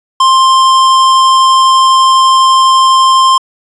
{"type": "tone with tanh clipping", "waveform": "sine", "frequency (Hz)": 1052, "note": "C6", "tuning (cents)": 9, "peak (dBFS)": -6, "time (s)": [0.2, 3.38], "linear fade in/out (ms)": 5, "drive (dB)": 18, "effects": ["resampled to 22050 Hz"]}